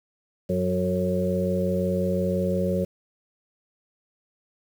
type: harmonic tone with a mistuned harmonic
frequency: 91.8 Hz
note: F#2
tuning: 13 cents flat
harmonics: 1 / 2 / 4 / 5 / 6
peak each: -31 / -25 / -31 / -30 / -27 dBFS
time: 0.49-2.85 s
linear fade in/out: 10 ms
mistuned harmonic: 5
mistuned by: -23 cents
effects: 8-bit